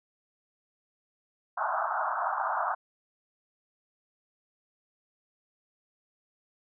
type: band-pass noise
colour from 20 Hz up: pink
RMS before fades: -30 dBFS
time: 1.57-2.75 s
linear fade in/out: 10 ms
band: 650 to 1500 Hz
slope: 96 dB/octave
effects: none